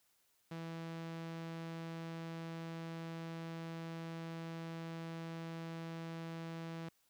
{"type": "tone with low-pass filter", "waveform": "sawtooth", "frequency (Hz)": 164.81, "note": "E3", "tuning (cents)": 0, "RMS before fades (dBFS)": -45, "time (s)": [0.51, 6.89], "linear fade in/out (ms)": 5, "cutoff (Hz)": 4900, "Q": 0.68, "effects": ["white hiss -75 dBFS RMS until 7.09 s"]}